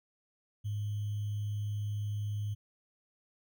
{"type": "tone with sample-and-hold", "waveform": "sine", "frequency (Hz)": 103.9, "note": "G#2", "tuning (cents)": 1, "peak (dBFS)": -32, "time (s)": [0.64, 2.55], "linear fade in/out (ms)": 20, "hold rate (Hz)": 3150, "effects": []}